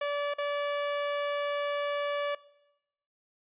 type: tone with dropouts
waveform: sawtooth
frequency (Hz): 577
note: D5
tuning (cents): -31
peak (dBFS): -25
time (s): 0.01-2.35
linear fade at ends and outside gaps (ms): 5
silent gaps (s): 0.339-0.383
effects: noise-tail reverb RT60 0.9 s tail -20 dB re dry + resampled to 8000 Hz